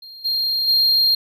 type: tone with level steps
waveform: triangle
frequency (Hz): 4211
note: C8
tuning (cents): +10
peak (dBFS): -35 / -17 / -12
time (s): 0.02-1.15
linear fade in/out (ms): 5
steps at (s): 0.24 / 0.67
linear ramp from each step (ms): 20
effects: none